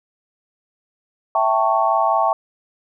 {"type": "chord", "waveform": "sine", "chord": "A dominant seventh", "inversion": "second", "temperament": "equal with one note detuned", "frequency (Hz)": [659.3, 784, 889.2, 1108.7], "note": ["E5", "G5", "A5", "C#6"], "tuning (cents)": [0, 0, 18, 0], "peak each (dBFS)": -20, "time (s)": [1.35, 2.33], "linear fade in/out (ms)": 2, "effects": []}